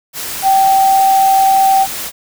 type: tone in noise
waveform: sine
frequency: 775 Hz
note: G5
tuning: 20 cents flat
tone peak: -7 dBFS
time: 0.42-1.87 s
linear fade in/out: 50 ms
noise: white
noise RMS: -23 dBFS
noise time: 0.13-2.12 s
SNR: +13 dB
effects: none